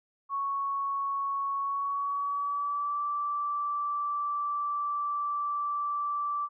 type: tone with pitch glide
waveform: sine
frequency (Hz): 1108.7 to 1165.8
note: C#6 to D6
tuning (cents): 0 to -13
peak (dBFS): -28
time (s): 0.29-6.49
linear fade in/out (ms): 50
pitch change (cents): +87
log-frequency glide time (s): 1.6-3.02
effects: none

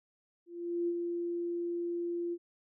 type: tone with ADSR envelope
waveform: sine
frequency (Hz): 344.9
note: F4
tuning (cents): -22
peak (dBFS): -28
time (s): 0.46-2.38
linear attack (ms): 420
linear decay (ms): 52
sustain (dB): -4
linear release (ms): 51
effects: none

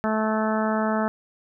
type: harmonic tone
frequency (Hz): 217.7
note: A3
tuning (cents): -18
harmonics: 1 / 2 / 3 / 4 / 5 / 6 / 7 / 8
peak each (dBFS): -24 / -31 / -27 / -30 / -34 / -31 / -35 / -37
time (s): 0.04-1.08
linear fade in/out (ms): 0
effects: none

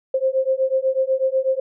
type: beating tone pair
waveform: sine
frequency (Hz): 523.3 / 531.4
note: C5 / C5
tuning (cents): 0 / +27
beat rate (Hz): 8.1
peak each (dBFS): -20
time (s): 0.14-1.6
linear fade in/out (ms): 5
effects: none

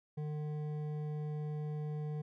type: tone with hard clipping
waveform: triangle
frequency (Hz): 150.7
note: D3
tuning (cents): +45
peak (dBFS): -38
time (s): 0.17-2.22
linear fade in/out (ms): 10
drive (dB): 13
effects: none

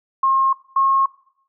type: tone pair in turn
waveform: sine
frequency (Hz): 1072 / 1082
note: C6 / C#6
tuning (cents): +42 / -42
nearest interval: unison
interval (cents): 16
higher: second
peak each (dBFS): -13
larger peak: neither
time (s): 0.23-0.53 / 0.76-1.06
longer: neither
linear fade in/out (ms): 5
effects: noise-tail reverb RT60 0.7 s tail -20 dB re dry

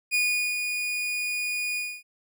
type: tone with ADSR envelope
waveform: 40% pulse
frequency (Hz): 2456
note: D#7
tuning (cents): -23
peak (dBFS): -20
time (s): 0.11-2.03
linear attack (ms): 35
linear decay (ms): 410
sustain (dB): -6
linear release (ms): 260
effects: none

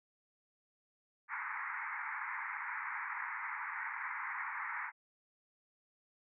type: band-pass noise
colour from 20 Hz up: white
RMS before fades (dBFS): -41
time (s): 1.28-4.92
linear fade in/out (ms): 50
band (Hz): 850 to 2200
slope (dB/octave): 96
effects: none

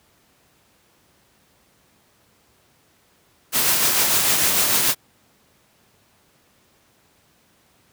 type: noise with tremolo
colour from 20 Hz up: white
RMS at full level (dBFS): -17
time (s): 3.52-4.95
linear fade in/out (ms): 50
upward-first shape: triangle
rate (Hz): 6.7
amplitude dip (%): 35
effects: pink hiss -59 dBFS RMS until 7.92 s + high-pass 80 Hz 12 dB/octave

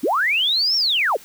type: linear two-way sweep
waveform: sine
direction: up then down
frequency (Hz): 207.7 to 5570 to 341.2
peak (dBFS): -16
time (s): 0.03-1.17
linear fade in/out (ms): 10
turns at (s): 0.76
effects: white hiss -45 dBFS RMS until 1.24 s

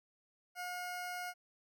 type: tone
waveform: 20% pulse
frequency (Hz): 718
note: F5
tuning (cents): +48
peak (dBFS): -35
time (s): 0.55-1.34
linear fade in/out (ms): 50
effects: none

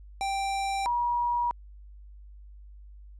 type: tone pair in turn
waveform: square / sine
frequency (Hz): 785 / 959.3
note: G5 / A#5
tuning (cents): +2 / +49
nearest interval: minor third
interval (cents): 347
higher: second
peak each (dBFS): -28 / -24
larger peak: second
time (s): 0.21-0.86 / 0.86-1.51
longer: neither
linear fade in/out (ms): 0
effects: added 50 Hz sine -45 dBFS peak until 3.19 s + resampled to 22050 Hz

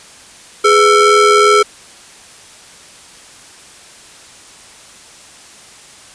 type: ring-modulated tone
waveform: square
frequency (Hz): 456.7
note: A#4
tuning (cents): -36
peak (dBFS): -4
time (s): 0.64-1.63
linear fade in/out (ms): 10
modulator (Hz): 872
effects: white hiss -39 dBFS RMS until 6.14 s + resampled to 22050 Hz

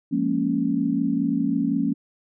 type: chord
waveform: sine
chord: Bb minor seventh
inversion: second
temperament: equal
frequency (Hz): 174.61 / 207.7 / 233.1 / 277.2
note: F3 / Ab3 / Bb3 / Db4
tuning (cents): 0 / 0 / 0 / 0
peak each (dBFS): -28 / -28 / -25 / -23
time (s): 0.11-1.94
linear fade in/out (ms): 20
effects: none

